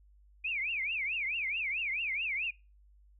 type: tone with vibrato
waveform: sine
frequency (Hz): 2400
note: D7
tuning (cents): +37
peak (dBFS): -31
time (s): 0.44-2.51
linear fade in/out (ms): 10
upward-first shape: triangle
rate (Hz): 4.6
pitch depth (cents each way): 290
effects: noise-tail reverb RT60 0.3 s tail -24 dB re dry + added 50 Hz sine -58 dBFS peak until 3.19 s

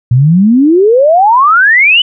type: exponential sweep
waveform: sine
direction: up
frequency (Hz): 116.54 to 3051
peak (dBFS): -3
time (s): 0.11-2.02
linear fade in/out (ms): 5
effects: none

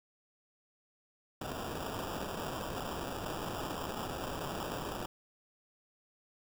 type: noise with sample-and-hold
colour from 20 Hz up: white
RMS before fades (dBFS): -39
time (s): 1.41-5.06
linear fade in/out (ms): 5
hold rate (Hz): 2100
effects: none

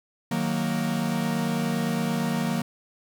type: chord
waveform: 45% pulse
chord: D# minor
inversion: none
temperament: equal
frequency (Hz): 155.56 / 185 / 233.1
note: D#3 / F#3 / A#3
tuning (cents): 0 / 0 / 0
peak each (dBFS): -30 / -29 / -27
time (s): 0.31-2.62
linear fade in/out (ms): 5
effects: 9-bit

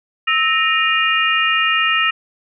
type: tone cluster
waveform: sine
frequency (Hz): 1302 / 1855 / 2450 / 2814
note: E6 / A#6 / D#7 / F7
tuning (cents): -22 / -9 / -27 / +12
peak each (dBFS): -19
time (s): 0.27-2.11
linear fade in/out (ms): 10
effects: none

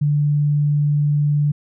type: tone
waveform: sine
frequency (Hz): 146.83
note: D3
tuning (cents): 0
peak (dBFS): -14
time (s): 0.01-1.52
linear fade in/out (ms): 10
effects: none

